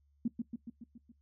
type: tone with echo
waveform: sine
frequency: 233.1 Hz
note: A#3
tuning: in tune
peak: -28 dBFS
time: 0.25-0.28 s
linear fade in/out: 5 ms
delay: 140 ms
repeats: 6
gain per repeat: -4 dB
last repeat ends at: 1.12 s
effects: noise-tail reverb RT60 0.1 s tail -17 dB re dry + added 71 Hz sine -67 dBFS peak until 1.21 s